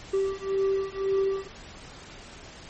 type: beating tone pair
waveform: triangle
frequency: 387.9 / 389.8 Hz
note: G4 / G4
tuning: -18 / -10 cents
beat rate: 1.9 Hz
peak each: -25 dBFS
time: 0.13-1.48 s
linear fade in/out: 10 ms
effects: pink hiss -45 dBFS RMS until 2.69 s + MP3 32 kbps